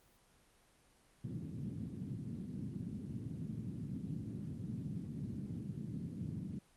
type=band-pass noise; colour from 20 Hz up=pink; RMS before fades=-43 dBFS; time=1.24-6.59 s; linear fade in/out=5 ms; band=110 to 250 Hz; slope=24 dB/octave; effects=pink hiss -68 dBFS RMS until 6.76 s + Opus 24 kbps